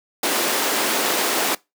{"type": "high-pass noise", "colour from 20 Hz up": "pink", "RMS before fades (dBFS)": -21, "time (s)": [0.23, 1.55], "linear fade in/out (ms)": 5, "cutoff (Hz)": 280, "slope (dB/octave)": 24, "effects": ["noise-tail reverb RT60 0.2 s tail -22 dB re dry"]}